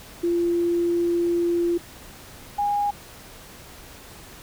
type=tone pair in turn; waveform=sine; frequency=344.3 / 818.9 Hz; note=F4 / G#5; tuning=-25 / -25 cents; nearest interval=octave + minor third; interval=1500 cents; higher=second; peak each=-19 / -20 dBFS; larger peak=first; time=0.23-1.78 / 2.58-2.91 s; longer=first; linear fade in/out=10 ms; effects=pink hiss -44 dBFS RMS until 4.42 s